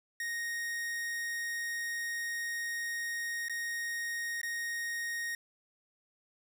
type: tone with dropouts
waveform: 45% pulse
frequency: 1864.7 Hz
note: A#6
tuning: in tune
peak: -34 dBFS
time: 0.2-5.35 s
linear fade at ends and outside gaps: 2 ms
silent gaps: 3.484-3.496 / 4.415-4.431 s
effects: none